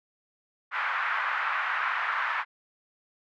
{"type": "band-pass noise", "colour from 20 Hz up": "white", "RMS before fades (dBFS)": -29, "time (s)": [0.71, 2.45], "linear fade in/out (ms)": 50, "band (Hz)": [1000, 1800], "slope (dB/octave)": 24, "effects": []}